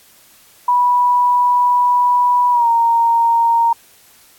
sine tone with pitch glide, 980 to 927.7 Hz, B5 to A#5, -14 to -9 cents, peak -10 dBFS, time 0.68-3.73 s, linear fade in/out 5 ms, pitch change -95 cents, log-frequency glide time 2.51-2.68 s, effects white hiss -48 dBFS RMS until 4.38 s + AAC 64 kbps

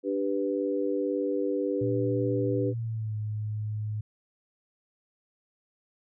sine chord, G major, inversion second, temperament equal, 293.7 / 392 / 493.9 Hz, D4 / G4 / B4, 0 / 0 / 0 cents, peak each -30 dBFS, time 0.03-2.74 s, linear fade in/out 50 ms
sine tone with pitch glide, 117.7 to 106.69 Hz, A#2 to G#2, +17 to +47 cents, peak -29 dBFS, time 1.81-4.01 s, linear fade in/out 5 ms, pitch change -170 cents, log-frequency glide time 2.69-3.16 s
effects none

